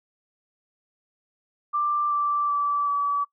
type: tone with pitch steps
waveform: sine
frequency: 1181 / 1169.5 / 1158 / 1146.7 Hz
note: D6 / D6 / D6 / D6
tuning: +9 / -8 / -25 / -42 cents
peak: -21 dBFS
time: 1.73-3.25 s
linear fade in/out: 20 ms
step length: 380 ms
effects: noise-tail reverb RT60 0.1 s tail -24 dB re dry